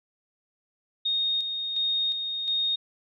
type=tone with tremolo; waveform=sine; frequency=3708 Hz; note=A#7; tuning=10 cents flat; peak=-23 dBFS; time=1.05-2.76 s; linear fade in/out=10 ms; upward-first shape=square; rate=1.4 Hz; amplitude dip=45%; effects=none